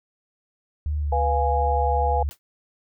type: tone with pitch glide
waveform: sine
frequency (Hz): 75 to 71.86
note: D2 to D2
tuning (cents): +37 to -37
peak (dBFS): -22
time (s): 0.86-2.29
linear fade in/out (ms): 0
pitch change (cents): -74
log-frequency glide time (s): 0.99-1.11
type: chord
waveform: sine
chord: F diminished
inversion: second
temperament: equal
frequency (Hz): 493.9 / 698.5 / 830.6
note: Cb5 / F5 / Ab5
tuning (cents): 0 / 0 / 0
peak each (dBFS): -26 / -26 / -23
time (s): 1.12-2.23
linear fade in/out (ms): 5
type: noise with exponential decay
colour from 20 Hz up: white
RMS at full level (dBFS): -38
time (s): 2.31-2.39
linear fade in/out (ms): 0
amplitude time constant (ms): 16
effects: none